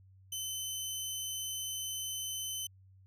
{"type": "tone", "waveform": "15% pulse", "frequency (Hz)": 3051, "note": "G7", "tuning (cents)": -48, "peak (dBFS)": -29, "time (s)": [0.32, 2.67], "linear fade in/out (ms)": 5, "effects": ["added 95 Hz sine -57 dBFS peak until 3.06 s"]}